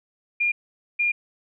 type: tone bursts at uneven times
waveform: sine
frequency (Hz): 2412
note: D7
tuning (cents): +46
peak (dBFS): -19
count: 2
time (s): 0.4-0.52 / 0.99-1.12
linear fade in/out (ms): 10
effects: none